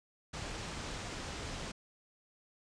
pink low-pass noise, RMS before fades -42 dBFS, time 0.33-1.72 s, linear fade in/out 10 ms, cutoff 7800 Hz, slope 24 dB/octave, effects resampled to 22050 Hz

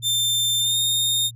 sawtooth tone with pitch glide, 3580 to 3668 Hz, A7 to A#7, +29 to -29 cents, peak -16 dBFS, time 0.02-1.31 s, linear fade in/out 50 ms, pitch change +42 cents, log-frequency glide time 0.59-0.77 s, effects added 117 Hz sine -38 dBFS peak until 1.35 s

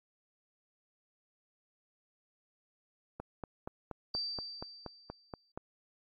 click train, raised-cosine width 1 ms, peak -26 dBFS, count 11, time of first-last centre 3.2-5.575 s, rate 4.21 Hz
sine tone with exponential decay, 4657 Hz, D8, 15 cents flat, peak -32 dBFS, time 4.14-5.52 s, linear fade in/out 5 ms, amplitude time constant 300 ms
effects AAC 48 kbps

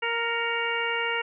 harmonic tone with a mistuned harmonic, 466.2 Hz, A#4, in tune, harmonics 1 / 2 / 3 / 4 / 5 / 6, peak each -32 / -32 / -32 / -32 / -32 / -32 dBFS, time 0.02-1.22 s, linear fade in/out 10 ms, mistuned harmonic 5, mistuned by -58 cents, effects none

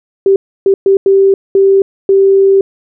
sine tone bursts at uneven times, 390 Hz, G4, 9 cents flat, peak -4 dBFS, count 6, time 0.26-0.36 / 0.66-0.74 / 0.86-0.97 / 1.06-1.34 / 1.55-1.82 / 2.09-2.61 s, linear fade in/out 2 ms, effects none

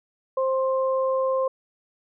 sine tone pair together, 526.5 / 1053 Hz, C5 / C6, +11 / +11 cents, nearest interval octave, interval 1200 cents, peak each -21 / -28 dBFS, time 0.37-1.48 s, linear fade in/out 5 ms, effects none

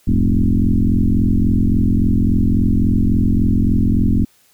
sine tone with frequency modulation, 100.5 Hz, G2, 44 cents sharp, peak -11 dBFS, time 0.07-4.25 s, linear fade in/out 10 ms, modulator 43.6 Hz, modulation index 4, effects white hiss -55 dBFS RMS until 4.53 s

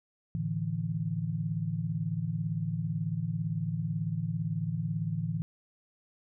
sine chord, A suspended fourth, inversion none, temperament equal, 110 / 146.83 / 164.81 Hz, A2 / D3 / E3, 0 / 0 / 0 cents, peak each -35 / -35 / -32 dBFS, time 0.35-5.42 s, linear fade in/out 0 ms, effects none

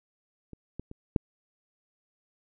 clicks, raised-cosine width 3 ms, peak -30 / -23 / -29 / -10 dBFS, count 4, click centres 0.533 / 0.796 / 0.914 / 1.162 s, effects none

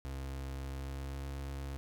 35% pulse tone with pitch glide, 67.3 to 68.6 Hz, C2 to C#2, +49 to -17 cents, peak -37 dBFS, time 0.05-1.77 s, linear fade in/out 0 ms, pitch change +34 cents, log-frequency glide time 0.63-1.27 s, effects none

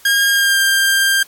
sawtooth tone with pitch glide, 1621 to 1591.3 Hz, G#6 to G6, -42 to +26 cents, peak -8 dBFS, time 0.05-1.23 s, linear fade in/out 5 ms, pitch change -32 cents, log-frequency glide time 0.3-0.6 s, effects white hiss -45 dBFS RMS until 1.27 s + AAC 64 kbps

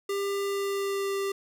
square tone with pitch glide, 398.5 to 394.2 Hz, G4 to G4, +28 to +10 cents, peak -28 dBFS, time 0.09-1.32 s, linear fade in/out 5 ms, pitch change -18 cents, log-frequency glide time 0.44-1.17 s, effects none

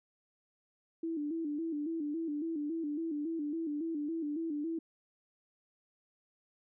sine tone with vibrato, 311.1 Hz, D#4, in tune, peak -33 dBFS, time 1.03-4.79 s, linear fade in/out 5 ms, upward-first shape square, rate 3.6 Hz, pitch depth 97 cents each way, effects none

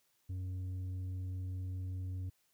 sine tone with tanh clipping, 92.5 Hz, F#2, in tune, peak -38 dBFS, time 0.29-2.3 s, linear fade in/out 10 ms, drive 5 dB, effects white hiss -75 dBFS RMS until 2.53 s

